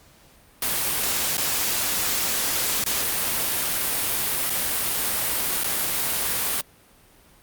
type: noise with dropouts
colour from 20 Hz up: white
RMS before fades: -24 dBFS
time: 0.62-6.61 s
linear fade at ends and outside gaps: 2 ms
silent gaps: 1.37-1.379 / 2.84-2.862 / 4.497-4.502 / 5.636-5.642 s
effects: pink hiss -54 dBFS RMS until 7.42 s + Opus 48 kbps